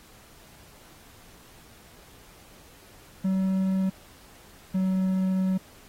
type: tone pair in turn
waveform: triangle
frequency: 190 / 188.03 Hz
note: F#3 / F#3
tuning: +46 / +28 cents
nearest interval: unison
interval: 18 cents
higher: first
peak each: -20 dBFS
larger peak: neither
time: 3.24-3.9 / 4.74-5.58 s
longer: second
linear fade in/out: 10 ms
effects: pink hiss -53 dBFS RMS until 5.88 s + AAC 48 kbps